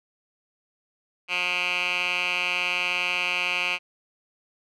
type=tone with band-pass filter; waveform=10% pulse; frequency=178.9 Hz; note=F3; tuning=42 cents sharp; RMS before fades=-26 dBFS; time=1.28-3.79 s; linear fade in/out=50 ms; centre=2500 Hz; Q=4.1; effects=none